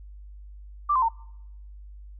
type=tone with pitch steps; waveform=sine; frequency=1174.7 / 1034.5 / 911.1 Hz; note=D6 / C6 / A#5; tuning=0 / -20 / -40 cents; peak=-19 dBFS; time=0.89-1.088 s; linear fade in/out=10 ms; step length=66 ms; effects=noise-tail reverb RT60 0.8 s tail -25 dB re dry + added 50 Hz sine -41 dBFS peak until 2.19 s